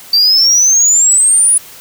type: exponential sweep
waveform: sine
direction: up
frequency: 4618 to 9956 Hz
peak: -3 dBFS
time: 0.13-1.58 s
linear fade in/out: 5 ms
effects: tanh soft clip ceiling -5 dBFS + white hiss -35 dBFS RMS until 1.8 s